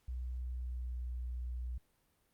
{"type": "tone with pitch glide", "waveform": "sine", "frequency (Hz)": [62.1, 61.25], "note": ["B1", "B1"], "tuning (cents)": [10, -14], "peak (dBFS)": -37, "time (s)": [0.08, 1.78], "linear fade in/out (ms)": 5, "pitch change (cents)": -24, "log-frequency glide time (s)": [0.52, 0.97], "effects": ["pink hiss -75 dBFS RMS until 2.33 s", "Opus 48 kbps"]}